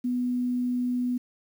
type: tone with quantisation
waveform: sine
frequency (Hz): 247.4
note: B3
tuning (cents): +3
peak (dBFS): -24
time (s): 0.04-1.18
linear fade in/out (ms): 10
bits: 9
effects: none